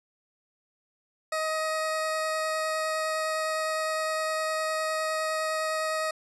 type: tone with vibrato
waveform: 20% pulse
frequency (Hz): 630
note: D#5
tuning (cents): +21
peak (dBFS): -22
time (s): 1.32-6.11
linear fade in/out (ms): 5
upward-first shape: triangle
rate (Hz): 9.8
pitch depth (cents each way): 8
effects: resampled to 24000 Hz